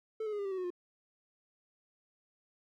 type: tone with pitch steps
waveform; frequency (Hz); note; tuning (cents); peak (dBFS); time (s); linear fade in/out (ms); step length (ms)
triangle; 440 / 426.7 / 413.9 / 401.4 / 389.3 / 377.6 / 366.2 / 355.1; A4 / G#4 / G#4 / G4 / G4 / F#4 / F#4 / F4; 0 / +47 / -6 / +41 / -12 / +35 / -18 / +29; -32; 0.2-0.704; 5; 63
effects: none